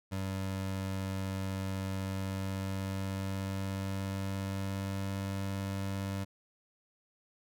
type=tone with pitch glide; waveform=25% pulse; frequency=96 to 97.62 Hz; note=G2 to G2; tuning=-36 to -7 cents; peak=-30 dBFS; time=0.11-6.25 s; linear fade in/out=20 ms; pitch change=+29 cents; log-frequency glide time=2.01-5.19 s; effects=none